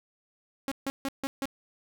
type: tone bursts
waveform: sawtooth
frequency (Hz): 272.7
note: C#4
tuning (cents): -28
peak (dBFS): -25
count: 5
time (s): 0.68-1.455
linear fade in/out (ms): 0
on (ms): 35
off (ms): 150
effects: none